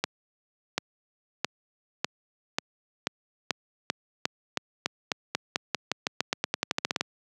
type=accelerating click train; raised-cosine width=0.2 ms; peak=-7 dBFS; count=28; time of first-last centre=0.04-7.01 s; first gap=740 ms; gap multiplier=0.9; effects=high-pass 150 Hz 12 dB/octave